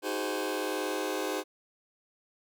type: chord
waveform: sawtooth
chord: Ab dominant seventh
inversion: second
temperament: just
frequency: 311.5 / 373.8 / 415.3 / 519.1 Hz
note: Eb4 / Gb4 / Ab4 / C5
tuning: +2 / +18 / 0 / -14 cents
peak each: -32 dBFS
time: 0.02-1.44 s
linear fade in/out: 50 ms
effects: none